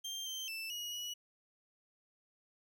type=tone with pitch steps; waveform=30% pulse; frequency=3174 / 3127 / 2652 / 2899 / 2924 Hz; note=G7 / G7 / E7 / F#7 / F#7; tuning=+21 / -5 / +10 / -36 / -21 cents; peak=-37 dBFS; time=0.04-1.14 s; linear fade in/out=10 ms; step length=220 ms; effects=none